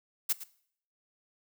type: noise with echo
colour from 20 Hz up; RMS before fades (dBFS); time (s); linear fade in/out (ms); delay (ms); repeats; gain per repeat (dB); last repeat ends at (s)
blue; -27; 0.29-0.33; 10; 110; 1; -14; 0.44
effects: noise-tail reverb RT60 0.6 s tail -19 dB re dry